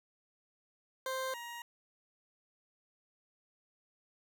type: tone pair in turn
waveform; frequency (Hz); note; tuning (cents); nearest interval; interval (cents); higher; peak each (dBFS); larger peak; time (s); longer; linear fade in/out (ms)
20% pulse; 523.3 / 945.7; C5 / A#5; 0 / +25; minor seventh; 1025; second; -30 / -38; first; 1.06-1.34 / 1.34-1.62; neither; 2
effects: none